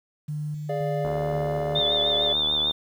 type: tone with tremolo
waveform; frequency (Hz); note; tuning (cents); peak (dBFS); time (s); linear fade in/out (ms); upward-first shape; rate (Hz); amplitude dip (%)
sine; 150.1; D3; +38; -27; 0.28-1.8; 10; square; 1.9; 30
type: chord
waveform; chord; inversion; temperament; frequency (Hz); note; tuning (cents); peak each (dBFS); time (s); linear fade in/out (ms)
triangle; D diminished; second; equal; 415.3 / 587.3 / 698.5; Ab4 / D5 / F5; 0 / 0 / 0; -30 / -26 / -30; 0.69-2.33; 5
type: click train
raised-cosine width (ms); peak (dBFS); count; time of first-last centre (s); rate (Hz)
1; -20; 127; 1.05-2.71; 75.9
type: tone with vibrato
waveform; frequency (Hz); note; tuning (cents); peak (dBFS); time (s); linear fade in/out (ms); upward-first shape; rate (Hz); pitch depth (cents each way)
sine; 3558; A7; +19; -21; 1.75-2.72; 10; triangle; 6.7; 60
effects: 9-bit